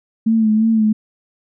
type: tone with vibrato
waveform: sine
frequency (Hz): 220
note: A3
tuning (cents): 0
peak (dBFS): -11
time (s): 0.26-0.93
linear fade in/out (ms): 10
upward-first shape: sine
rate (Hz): 2.9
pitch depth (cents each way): 43
effects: none